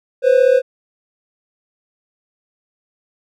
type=tone pair together; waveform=triangle; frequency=497 / 533 Hz; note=B4 / C5; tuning=+11 / +32 cents; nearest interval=minor second; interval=121 cents; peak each=-10 dBFS; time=0.22-0.62 s; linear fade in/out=50 ms; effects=none